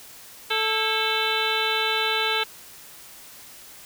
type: harmonic tone with a mistuned harmonic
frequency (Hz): 440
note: A4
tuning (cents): 0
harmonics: 1 / 2 / 3 / 4 / 5 / 6 / 7 / 8 / 9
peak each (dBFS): -30 / -30 / -30 / -30 / -30 / -30 / -30 / -30 / -30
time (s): 0.5-2.44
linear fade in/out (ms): 10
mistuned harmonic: 4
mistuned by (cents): -140
effects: white hiss -45 dBFS RMS until 3.85 s